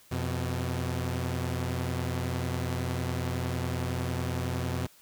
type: tone pair together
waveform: sawtooth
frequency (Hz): 87.31 / 125.52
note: F2 / B2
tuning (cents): 0 / +28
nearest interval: tritone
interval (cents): 628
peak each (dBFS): -28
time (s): 0.11-4.87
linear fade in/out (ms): 10
effects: white hiss -58 dBFS RMS until 5.01 s